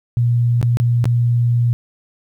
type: tone with dropouts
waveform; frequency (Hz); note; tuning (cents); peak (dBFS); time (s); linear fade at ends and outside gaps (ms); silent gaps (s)
sine; 119.5; A#2; +43; -12; 0.17-1.73; 0; 0.614-0.628 / 0.771-0.8 / 1.042-1.055
effects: 9-bit